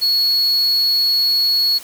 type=tone; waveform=triangle; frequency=4360 Hz; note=C#8; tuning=29 cents flat; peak=-12 dBFS; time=0.01-1.79 s; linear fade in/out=20 ms; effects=white hiss -37 dBFS RMS until 1.83 s